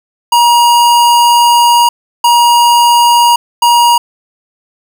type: tone bursts at uneven times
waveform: square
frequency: 951 Hz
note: A#5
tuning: 34 cents sharp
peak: -5 dBFS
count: 3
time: 0.32-1.89 / 2.24-3.36 / 3.62-3.98 s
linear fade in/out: 5 ms
effects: none